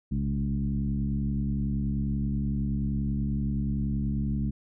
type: tone with frequency modulation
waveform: sine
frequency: 136.9 Hz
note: C#3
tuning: 21 cents flat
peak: -25 dBFS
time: 0.11-4.51 s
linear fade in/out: 10 ms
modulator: 70.5 Hz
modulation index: 1.5
effects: none